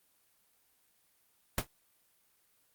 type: noise with exponential decay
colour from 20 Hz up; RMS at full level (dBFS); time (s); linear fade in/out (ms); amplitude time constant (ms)
pink; -26; 1.58-1.67; 1; 19
effects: white hiss -71 dBFS RMS until 2.74 s + Opus 32 kbps